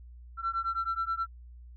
sine beating tone pair, 1345 / 1354.4 Hz, E6 / E6, +34 / +46 cents, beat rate 9.4 Hz, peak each -31 dBFS, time 0.37-1.27 s, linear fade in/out 50 ms, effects tanh soft clip ceiling -24 dBFS + added 60 Hz sine -46 dBFS peak until 1.76 s

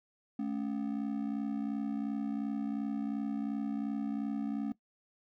triangle ring-modulated tone, 246.9 Hz, B3, in tune, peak -27 dBFS, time 0.39-4.72 s, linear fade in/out 0 ms, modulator 31.4 Hz, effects noise-tail reverb RT60 0.1 s tail -18 dB re dry

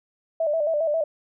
sine tone with vibrato, 622.3 Hz, D#5, in tune, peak -20 dBFS, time 0.4-1.04 s, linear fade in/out 5 ms, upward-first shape square, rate 7.4 Hz, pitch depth 83 cents each way, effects none

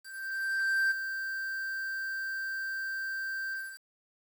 triangle tone with ADSR envelope, 1568 Hz, G6, in tune, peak -22 dBFS, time 0-3.81 s, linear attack 910 ms, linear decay 15 ms, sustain -9 dB, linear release 280 ms, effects 8-bit

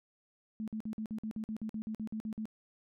sine tone bursts, 218.1 Hz, A3, 15 cents flat, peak -35 dBFS, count 15, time 0.6-2.455 s, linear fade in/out 0 ms, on 77 ms, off 50 ms, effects none

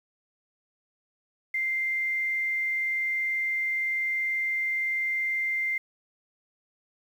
sine tone with quantisation, 2093 Hz, C7, in tune, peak -25 dBFS, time 1.54-5.78 s, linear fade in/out 5 ms, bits 9, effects none

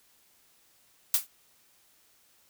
blue noise with exponential decay, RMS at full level -19 dBFS, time 1.14-1.27 s, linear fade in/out 2 ms, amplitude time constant 28 ms, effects white hiss -64 dBFS RMS until 2.49 s

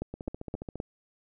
two click trains, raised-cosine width 2 ms, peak -19 / -24 dBFS, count 4 / 10, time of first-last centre 0.02-0.801 / 0.14-0.756 s, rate 3.84 / 14.6 Hz, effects none

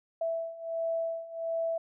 sine beating tone pair, 659.3 / 660.7 Hz, E5 / E5, 0 / +4 cents, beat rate 1.4 Hz, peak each -35 / -32 dBFS, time 0.21-1.78 s, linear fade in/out 5 ms, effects none

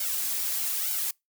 blue noise with flanger, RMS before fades -29 dBFS, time 0-1.11 s, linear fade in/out 5 ms, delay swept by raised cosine 1.3 to 4.9 ms, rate 1.1 Hz, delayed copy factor +0.9, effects noise-tail reverb RT60 0.2 s tail -26 dB re dry

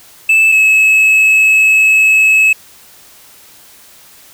triangle tone pair in turn, 2630 / 2585 Hz, E7 / E7, -5 / -34 cents, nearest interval unison, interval 29 cents, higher first, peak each -4 dBFS, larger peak neither, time 0.29-0.52 / 0.52-2.53 s, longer second, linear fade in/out 5 ms, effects white hiss -41 dBFS RMS until 4.33 s

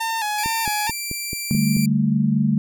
sawtooth tone with vibrato, 872 Hz, A5, 16 cents flat, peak -18 dBFS, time 0-0.91 s, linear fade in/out 10 ms, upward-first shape square, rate 2.3 Hz, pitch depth 63 cents each way
10% pulse tone, 2352 Hz, D7, 2 cents sharp, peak -17 dBFS, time 0.38-1.86 s, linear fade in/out 5 ms
click train, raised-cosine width 3 ms, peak -17 dBFS, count 7, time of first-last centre 0.46-1.767 s, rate 4.59 Hz
sine chord, D suspended fourth, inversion none, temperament just, 146.83 / 195.78 / 220.2 Hz, D3 / G3 / A3, 0 / -2 / +2 cents, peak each -21 / -21 / -19 dBFS, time 1.51-2.58 s, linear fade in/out 0 ms
effects none

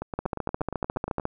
two click trains, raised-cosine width 1 ms, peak -13 / -17 dBFS, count 16 / 11, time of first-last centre 0.19-1.254 / 0.02-1.198 s, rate 14.1 / 8.49 Hz, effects none

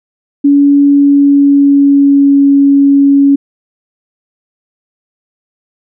sine tone with pitch glide, 283.6 to 279.4 Hz, C#4 to C#4, +40 to +14 cents, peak -3 dBFS, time 0.44-3.36 s, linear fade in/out 10 ms, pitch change -26 cents, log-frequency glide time 0.83-2.45 s, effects none

